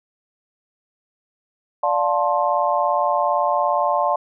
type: chord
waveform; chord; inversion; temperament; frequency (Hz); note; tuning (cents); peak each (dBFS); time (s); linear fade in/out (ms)
sine; D minor seventh; none; just; 587.3 / 704.8 / 881 / 1057.2; D5 / F5 / A5 / C6; 0 / +16 / +2 / +18; -22; 1.83-4.16; 5
effects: none